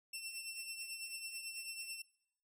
15% pulse tone with tremolo, 2696 Hz, E7, 38 cents sharp, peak -34 dBFS, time 0.13-2.02 s, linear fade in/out 5 ms, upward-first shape triangle, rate 9.1 Hz, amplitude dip 60%, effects noise-tail reverb RT60 0.7 s tail -22 dB re dry

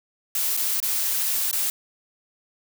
blue noise with dropouts, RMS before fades -24 dBFS, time 0.35-1.7 s, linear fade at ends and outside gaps 2 ms, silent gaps 0.568-0.573 / 0.802-0.827 / 1.513-1.528 s, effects none

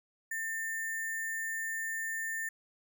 sine tone with sample-and-hold, 1800 Hz, A6, 39 cents sharp, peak -33 dBFS, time 0.31-2.49 s, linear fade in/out 5 ms, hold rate 8820 Hz, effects none

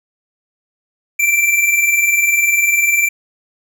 square tone pair together, 2329 / 2349 Hz, D7 / D7, -15 / 0 cents, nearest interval unison, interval 15 cents, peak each -19 / -13 dBFS, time 1.19-3.09 s, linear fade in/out 10 ms, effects none

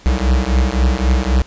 square beating tone pair, 61.74 / 65.54 Hz, B1 / C2, 0 / +4 cents, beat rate 3.8 Hz, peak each -16 dBFS, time 0.06-1.42 s, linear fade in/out 0 ms, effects pink hiss -44 dBFS RMS until 1.46 s + resampled to 16000 Hz

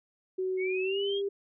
sine tone with pitch glide, 373.9 to 398.4 Hz, F#4 to G4, +18 to +28 cents, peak -28 dBFS, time 0.38-1.29 s, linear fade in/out 10 ms, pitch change +110 cents, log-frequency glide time 0.82-0.99 s
sine linear sweep, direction up, 2155 to 3322 Hz, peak -34 dBFS, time 0.57-1.22 s, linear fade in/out 50 ms
effects none

